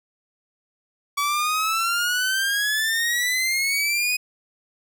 sawtooth exponential sweep, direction up, 1136 to 2506 Hz, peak -17 dBFS, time 1.17-4.17 s, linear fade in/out 10 ms, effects none

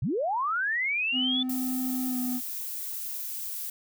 sine linear sweep, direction up, 92.5 to 3520 Hz, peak -25 dBFS, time 0.02-1.43 s, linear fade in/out 5 ms
triangle tone with pitch glide, 255.8 to 250.4 Hz, C4 to B3, -39 to +24 cents, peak -26 dBFS, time 1.12-2.41 s, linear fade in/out 50 ms, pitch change -37 cents, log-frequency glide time 2.07-2.17 s
violet noise, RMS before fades -35 dBFS, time 1.49-3.7 s, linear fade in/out 5 ms
effects none

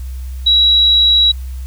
sine tone, 3887 Hz, B7, 28 cents flat, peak -7 dBFS, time 0.46-1.32 s, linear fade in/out 10 ms, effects added 64 Hz sine -22 dBFS peak until 1.66 s + white hiss -45 dBFS RMS until 1.66 s

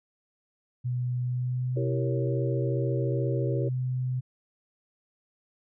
sine tone with pitch glide, 124 to 127.27 Hz, B2 to C3, +7 to -48 cents, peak -26 dBFS, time 0.84-4.21 s, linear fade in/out 20 ms, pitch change +45 cents, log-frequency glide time 1.23-1.87 s
sine chord, E diminished seventh, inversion none, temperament equal, 329.6 / 392 / 466.2 / 554.4 Hz, E4 / G4 / Bb4 / Db5, 0 / 0 / 0 / 0 cents, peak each -34 / -33 / -35 / -35 dBFS, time 1.76-3.69 s, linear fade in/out 10 ms
effects none

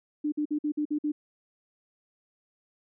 sine tone bursts, 298.4 Hz, D4, 28 cents sharp, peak -25 dBFS, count 7, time 0.24-1.12 s, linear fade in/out 10 ms, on 82 ms, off 51 ms, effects none

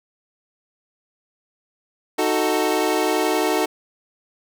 25% pulse chord, D# diminished, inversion none, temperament equal with one note detuned, 311.1 / 370 / 441.8 Hz, D#4 / F#4 / A4, 0 / 0 / +7 cents, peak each -19 dBFS, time 2.18-3.66 s, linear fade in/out 10 ms, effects none

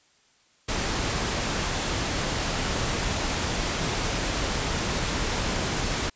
pink noise, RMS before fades -27 dBFS, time 0.68-6.1 s, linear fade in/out 10 ms, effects white hiss -62 dBFS RMS until 6.15 s + resampled to 16000 Hz

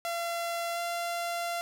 sawtooth tone with pitch glide, 682 to 687.9 Hz, F5 to F5, -41 to -26 cents, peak -27 dBFS, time 0.05-1.61 s, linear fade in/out 0 ms, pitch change +15 cents, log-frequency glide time 0.73-0.79 s, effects none

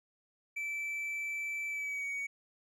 triangle tone with pitch glide, 2322 to 2247 Hz, D7 to C#7, -20 to +23 cents, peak -33 dBFS, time 0.56-2.27 s, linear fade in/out 10 ms, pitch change -57 cents, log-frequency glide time 1.68-2.08 s, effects none

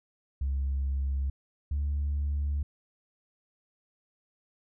sine tone pair in turn, 68.1 / 72.07 Hz, C#2 / D2, -30 / -32 cents, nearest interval minor second, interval 98 cents, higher second, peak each -25 dBFS, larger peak neither, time 0.41-1.3 / 1.71-2.63 s, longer second, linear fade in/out 5 ms, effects tanh soft clip ceiling -24 dBFS

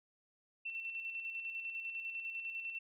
sine tone with tremolo, 2692 Hz, E7, 36 cents sharp, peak -38 dBFS, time 0.65-2.79 s, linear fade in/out 10 ms, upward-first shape square, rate 10 Hz, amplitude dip 40%, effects none

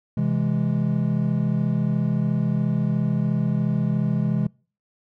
triangle chord, C augmented, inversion none, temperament equal, 130.81 / 164.81 / 207.7 Hz, C3 / E3 / G#3, 0 / 0 / 0 cents, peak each -22 dBFS, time 0.17-4.47 s, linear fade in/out 5 ms, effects noise-tail reverb RT60 0.4 s tail -26 dB re dry

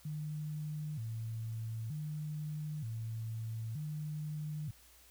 sine tone with vibrato, 130.81 Hz, C3, in tune, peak -37 dBFS, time 0.05-4.71 s, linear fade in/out 5 ms, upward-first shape square, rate 0.54 Hz, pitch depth 260 cents each way, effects added 60 Hz sine -65 dBFS peak until 5.1 s + white hiss -62 dBFS RMS until 5.1 s

